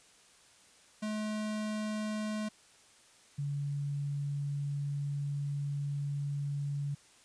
square / sine tone pair in turn, 213.8 / 142.69 Hz, A3 / D3, -49 / -50 cents, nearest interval perfect fifth, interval 701 cents, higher first, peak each -34 / -32 dBFS, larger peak second, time 1.02-2.49 / 3.38-6.95 s, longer second, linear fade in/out 10 ms, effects white hiss -61 dBFS RMS until 7.24 s + resampled to 22050 Hz

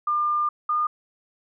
sine tone pair in turn, 1200 / 1216 Hz, D6 / D#6, +37 / -40 cents, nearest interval unison, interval 23 cents, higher second, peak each -20 dBFS, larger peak neither, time 0.07-0.49 / 0.69-0.87 s, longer first, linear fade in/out 5 ms, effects none

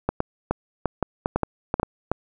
clicks, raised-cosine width 1 ms, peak -7 dBFS, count 12, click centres 0.09 / 0.204 / 0.51 / 0.857 / 1.027 / 1.259 / 1.36 / 1.433 / 1.741 / 1.798 / 1.831 / 2.116 s, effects none

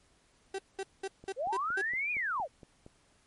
35% pulse tone bursts, 387 Hz, G4, 22 cents flat, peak -32 dBFS, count 6, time 0.54-1.816 s, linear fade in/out 5 ms, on 46 ms, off 200 ms
click train, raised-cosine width 2 ms, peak -36 dBFS, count 8, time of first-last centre 1.24-2.864 s, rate 4.31 Hz
sine linear two-way sweep, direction up then down, 460 to 2489 to 460 Hz, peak -30 dBFS, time 1.36-2.48 s, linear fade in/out 50 ms, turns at 2.12 s
effects pink hiss -67 dBFS RMS until 3.26 s + MP3 48 kbps

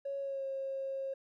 triangle tone with pitch glide, 554.4 to 539.6 Hz, C#5 to C#5, 0 to -47 cents, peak -31 dBFS, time 0.05-1.14 s, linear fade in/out 10 ms, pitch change -47 cents, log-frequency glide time 0.19-0.45 s, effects tanh soft clip ceiling -33 dBFS

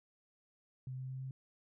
sine tone with pitch steps, 129.3 / 130.2 / 131.1 / 132.02 Hz, C3 / C3 / C3 / C3, -20 / -8 / +4 / +16 cents, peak -40 dBFS, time 0.87-1.31 s, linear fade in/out 2 ms, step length 110 ms, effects none

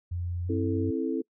sine tone with pitch glide, 87.6 to 96.08 Hz, F2 to G2, +6 to -34 cents, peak -29 dBFS, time 0.11-0.91 s, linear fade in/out 10 ms, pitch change +160 cents, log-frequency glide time 0.44-0.56 s
sine chord, A minor, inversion first, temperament equal with one note detuned, 265.1 / 329.6 / 440 Hz, C4 / E4 / A4, +23 / 0 / 0 cents, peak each -30 / -30 / -32 dBFS, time 0.49-1.22 s, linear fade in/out 10 ms
effects noise-tail reverb RT60 0.1 s tail -25 dB re dry

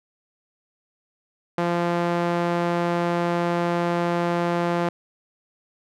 sawtooth tone with band-pass filter, 172.6 Hz, F3, 20 cents flat, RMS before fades -23 dBFS, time 1.58-4.89 s, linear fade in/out 2 ms, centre 720 Hz, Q 0.64, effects none

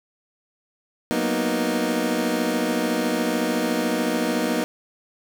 25% pulse chord, B major seventh, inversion second, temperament equal, 185 / 233.1 / 246.9 / 311.1 Hz, F#3 / A#3 / B3 / D#4, 0 / 0 / 0 / 0 cents, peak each -27 / -23 / -22 / -22 dBFS, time 1.11-4.64 s, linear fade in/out 0 ms, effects none

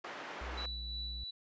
white band-pass noise, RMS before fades -45 dBFS, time 0.04-0.66 s, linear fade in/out 5 ms, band 280 to 1600 Hz, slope 12 dB/octave
triangle tone with pitch glide, 61.74 to 59.46 Hz, B1 to A#1, 0 to +35 cents, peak -39 dBFS, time 0.41-1.24 s, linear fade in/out 5 ms, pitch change -65 cents, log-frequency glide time 0.66-0.74 s
sine tone with tremolo, 3951 Hz, B7, in tune, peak -39 dBFS, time 0.57-1.31 s, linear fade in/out 10 ms, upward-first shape sine, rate 2.9 Hz, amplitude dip 35%
effects resampled to 16000 Hz

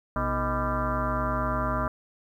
sine tone with frequency modulation, 622.3 Hz, D#5, in tune, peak -24 dBFS, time 0.16-1.88 s, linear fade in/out 2 ms, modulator 188 Hz, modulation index 4.1, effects 10-bit

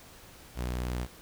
sawtooth tone, 61.3 Hz, B1, 12 cents flat, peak -27 dBFS, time 0.55-1.08 s, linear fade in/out 50 ms, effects pink hiss -52 dBFS RMS until 1.21 s

